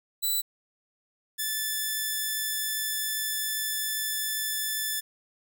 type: tone pair in turn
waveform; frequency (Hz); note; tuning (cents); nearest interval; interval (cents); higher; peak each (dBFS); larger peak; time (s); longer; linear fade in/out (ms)
5% pulse; 3980 / 1747.5; B7 / A6; +13 / -12; octave + major second; 1425; first; -17 / -17; neither; 0.22-0.42 / 1.38-5.01; second; 20
effects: none